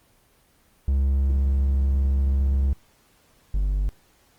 triangle tone pair in turn, 68.1 / 48.77 Hz, C#2 / G1, -30 / -8 cents, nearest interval tritone, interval 578 cents, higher first, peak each -16 / -18 dBFS, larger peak first, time 0.88-2.73 / 3.54-3.89 s, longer first, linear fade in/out 0 ms, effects pink hiss -60 dBFS RMS until 4.38 s + Opus 24 kbps

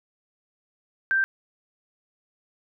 sine tone, 1568 Hz, G6, in tune, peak -19 dBFS, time 1.11-1.24 s, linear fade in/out 0 ms, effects none

